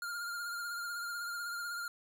square tone with vibrato, 1406 Hz, F6, 11 cents sharp, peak -38 dBFS, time 0.02-1.88 s, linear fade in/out 2 ms, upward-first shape triangle, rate 16 Hz, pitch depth 43 cents each way, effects none

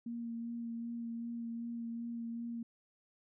sine tone with vibrato, 233.1 Hz, A#3, in tune, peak -38 dBFS, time 0.06-2.63 s, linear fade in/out 5 ms, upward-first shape sine, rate 2.6 Hz, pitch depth 16 cents each way, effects none

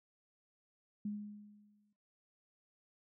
sine tone with exponential decay, 207.7 Hz, G#3, in tune, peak -35 dBFS, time 1.05-1.93 s, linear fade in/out 5 ms, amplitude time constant 190 ms, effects noise-tail reverb RT60 0.5 s tail -19 dB re dry

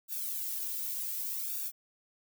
violet noise with flanger, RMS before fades -36 dBFS, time 0.08-1.72 s, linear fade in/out 50 ms, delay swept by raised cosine 0.96 to 2.46 ms, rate 0.67 Hz, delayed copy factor -0.9, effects none

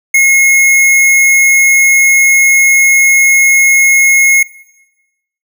square tone, 2164 Hz, C#7, 42 cents flat, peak -5 dBFS, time 0.14-4.43 s, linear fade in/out 5 ms, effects noise-tail reverb RT60 1.0 s tail -19 dB re dry

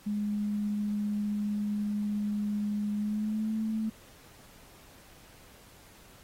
sine tone with pitch glide, 207.7 to 219.3 Hz, G#3 to A3, 0 to -6 cents, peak -28 dBFS, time 0.06-3.9 s, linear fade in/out 10 ms, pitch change +94 cents, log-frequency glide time 2.95-3.54 s, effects pink hiss -56 dBFS RMS until 6.23 s + AAC 48 kbps

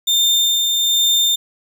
35% pulse tone with tremolo, 3610 Hz, A7, 44 cents sharp, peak -10 dBFS, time 0.07-1.36 s, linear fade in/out 10 ms, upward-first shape sine, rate 1.2 Hz, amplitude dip 30%, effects none

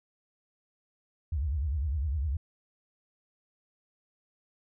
sine tone with vibrato, 72.3 Hz, D2, 27 cents flat, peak -27 dBFS, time 1.32-2.37 s, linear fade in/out 5 ms, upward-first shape triangle, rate 9.9 Hz, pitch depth 290 cents each way, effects none

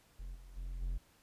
triangle tone with level steps, 43.65 Hz, F1, in tune, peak -40 / -49 / -37 / -32 dBFS, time 0.19-0.98 s, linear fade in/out 10 ms, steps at 0.34 / 0.56 / 0.81 s, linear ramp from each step 20 ms, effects pink hiss -67 dBFS RMS until 1.22 s + resampled to 32000 Hz

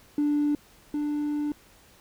triangle tone pair in turn, 293.7 / 295.4 Hz, D4 / D4, 0 / +10 cents, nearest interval unison, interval 10 cents, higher second, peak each -18 / -23 dBFS, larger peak first, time 0.18-0.55 / 0.94-1.52 s, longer second, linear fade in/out 2 ms, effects tanh soft clip ceiling -18 dBFS + pink hiss -56 dBFS RMS until 2 s

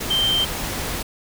sine tone in noise, 3136 Hz, G7, in tune, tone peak -17 dBFS, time 0.1-0.45 s, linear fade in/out 10 ms, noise pink, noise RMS -27 dBFS, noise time 0-1.03 s, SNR +7 dB, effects none

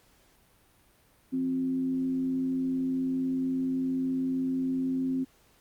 sine tone with frequency modulation, 262.2 Hz, C4, 4 cents sharp, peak -26 dBFS, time 1.32-5.25 s, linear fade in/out 20 ms, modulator 93.6 Hz, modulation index 0.28, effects pink hiss -63 dBFS RMS until 5.6 s + Opus 48 kbps

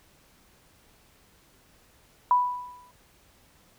sine tone with exponential decay, 987.8 Hz, B5, in tune, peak -15 dBFS, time 2.31-2.91 s, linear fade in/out 1 ms, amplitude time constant 130 ms, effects pink hiss -60 dBFS RMS until 3.78 s

